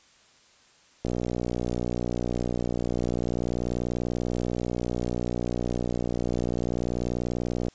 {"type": "click train", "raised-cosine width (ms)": 2, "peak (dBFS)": -15, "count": 401, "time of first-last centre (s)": [1.05, 7.683], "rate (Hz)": 60.3, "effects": ["white hiss -58 dBFS RMS until 7.74 s", "resampled to 16000 Hz"]}